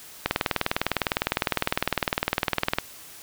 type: click train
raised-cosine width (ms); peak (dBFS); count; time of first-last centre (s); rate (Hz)
0.3; -5; 51; 0.26-2.785; 19.8
effects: white hiss -45 dBFS RMS until 3.22 s